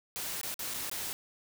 white noise with dropouts, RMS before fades -37 dBFS, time 0.16-1.13 s, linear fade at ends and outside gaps 0 ms, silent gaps 0.413-0.432 / 0.542-0.592 / 0.738-0.743 / 0.897-0.914 s, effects none

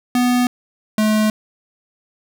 square tone pair in turn, 246.9 / 215 Hz, B3 / A3, 0 / -40 cents, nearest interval major second, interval 240 cents, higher first, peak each -14 dBFS, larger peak neither, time 0.15-0.47 / 0.98-1.3 s, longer neither, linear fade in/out 2 ms, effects none

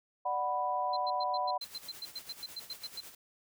sine chord, B minor, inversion first, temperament just, 592.7 / 740.8 / 987.8 Hz, D5 / F#5 / B5, +16 / +2 / 0 cents, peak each -38 / -33 / -33 dBFS, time 0.25-1.58 s, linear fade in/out 10 ms
sine tone bursts, 4100 Hz, C8, 36 cents flat, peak -37 dBFS, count 16, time 0.93-3.006 s, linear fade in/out 5 ms, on 36 ms, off 100 ms
white noise with tremolo, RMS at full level -48 dBFS, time 1.61-3.15 s, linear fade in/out 5 ms, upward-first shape sine, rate 9.1 Hz, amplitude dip 60%
effects none

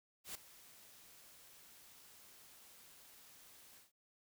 white noise with ADSR envelope, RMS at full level -44 dBFS, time 0.24-3.92 s, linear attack 110 ms, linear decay 4 ms, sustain -17 dB, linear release 150 ms, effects none

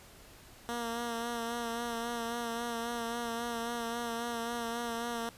10% pulse tone with vibrato, 234.2 Hz, A#3, 8 cents sharp, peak -26 dBFS, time 0.69-5.29 s, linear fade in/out 0 ms, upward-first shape sine, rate 3.7 Hz, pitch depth 31 cents each way, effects pink hiss -55 dBFS RMS until 5.37 s + resampled to 32000 Hz

